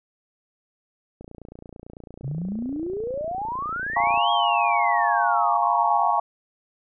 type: click train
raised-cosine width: 2 ms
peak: -27 dBFS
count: 87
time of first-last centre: 1.21-4.176 s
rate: 29 Hz
type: exponential two-way sweep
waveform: sine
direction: up then down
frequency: 128.9 to 3292 to 666 Hz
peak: -26 dBFS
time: 2.23-6.2 s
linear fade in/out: 20 ms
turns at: 4.31 s
type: chord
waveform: sine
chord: Bb minor seventh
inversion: second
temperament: equal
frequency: 698.5 / 830.6 / 932.3 / 1108.7 Hz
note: F5 / Ab5 / Bb5 / Db6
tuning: 0 / 0 / 0 / 0 cents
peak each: -24 dBFS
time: 3.96-6.2 s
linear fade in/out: 5 ms
effects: none